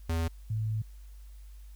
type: tone pair in turn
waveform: square / sine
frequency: 82.41 / 109.2 Hz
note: E2 / A2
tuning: 0 / -13 cents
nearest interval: perfect fourth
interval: 487 cents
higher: second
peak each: -28 dBFS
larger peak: neither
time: 0.09-0.28 / 0.5-0.82 s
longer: second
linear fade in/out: 5 ms
effects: added 50 Hz sine -45 dBFS peak until 1.75 s + white hiss -65 dBFS RMS until 1.75 s